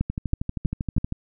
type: two click trains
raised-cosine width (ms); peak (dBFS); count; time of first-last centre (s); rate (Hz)
5; -14 / -10; 14 / 4; 0.1-1.124 / 0.01-0.981; 12.7 / 3.09
effects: none